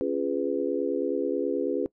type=chord; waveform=sine; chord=C# dominant seventh; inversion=none; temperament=just; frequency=277.2 / 346.5 / 415.8 / 498.9 Hz; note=C#4 / E#4 / G#4 / B4; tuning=0 / -14 / +2 / +17 cents; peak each=-30 dBFS; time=0.01-1.86 s; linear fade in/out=0 ms; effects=noise-tail reverb RT60 0.1 s tail -21 dB re dry